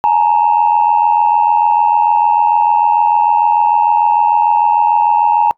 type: tone pair together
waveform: sine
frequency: 845.6 / 932.3 Hz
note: G#5 / A#5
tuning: +31 / 0 cents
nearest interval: major second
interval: 169 cents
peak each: -10 dBFS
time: 0.04-5.51 s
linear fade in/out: 0 ms
effects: noise-tail reverb RT60 0.1 s tail -23 dB re dry + tanh soft clip ceiling -3 dBFS